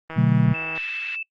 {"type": "click train", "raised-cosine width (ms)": 0.5, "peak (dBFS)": -19, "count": 110, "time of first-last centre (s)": [0.1, 0.777], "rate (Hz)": 161}
{"type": "chord", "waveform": "sine", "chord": "B minor seventh", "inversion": "none", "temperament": "just", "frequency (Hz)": [123.47, 148.16, 185.21, 222.2], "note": ["B2", "D3", "F#3", "A3"], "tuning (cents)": [0, 16, 2, 17], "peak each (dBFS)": [-19, -20, -21, -23], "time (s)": [0.16, 0.54], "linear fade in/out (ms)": 20}
{"type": "tone", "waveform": "sine", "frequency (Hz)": 2637, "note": "E7", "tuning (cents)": 0, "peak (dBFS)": -27, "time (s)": [0.54, 1.23], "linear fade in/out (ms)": 5}
{"type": "band-pass noise", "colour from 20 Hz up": "pink", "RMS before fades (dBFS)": -38, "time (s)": [0.75, 1.16], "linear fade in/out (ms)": 5, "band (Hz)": [1700, 3100], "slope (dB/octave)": 24}
{"effects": ["noise-tail reverb RT60 0.1 s tail -23 dB re dry", "Opus 24 kbps"]}